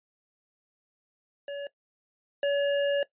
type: tone pair in turn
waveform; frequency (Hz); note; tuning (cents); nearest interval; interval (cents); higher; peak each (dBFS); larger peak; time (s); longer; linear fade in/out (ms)
square; 567 / 567; C#5 / C#5; +39 / +39; unison; 0; neither; -34 / -24; second; 1.48-1.67 / 2.43-3.03; second; 2
effects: noise-tail reverb RT60 0.1 s tail -18 dB re dry + resampled to 8000 Hz